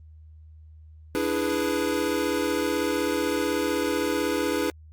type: chord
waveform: square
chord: E dominant seventh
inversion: third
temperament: equal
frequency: 293.7 / 329.6 / 415.3 / 493.9 Hz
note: D4 / E4 / G#4 / B4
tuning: 0 / 0 / 0 / 0 cents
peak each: -30 dBFS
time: 1.15-4.7 s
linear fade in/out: 0 ms
effects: added 78 Hz sine -45 dBFS peak until 4.92 s + Opus 32 kbps